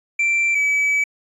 triangle tone pair in turn, 2349 / 2290 Hz, D7 / D7, 0 / -44 cents, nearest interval unison, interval 44 cents, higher first, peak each -14 dBFS, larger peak neither, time 0.19-0.55 / 0.55-1.04 s, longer second, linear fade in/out 5 ms, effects resampled to 24000 Hz

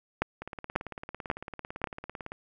two click trains, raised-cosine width 0.5 ms, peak -10 / -23 dBFS, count 4 / 35, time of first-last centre 0.22-1.842 / 0.42-2.319 s, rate 1.85 / 17.9 Hz, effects none

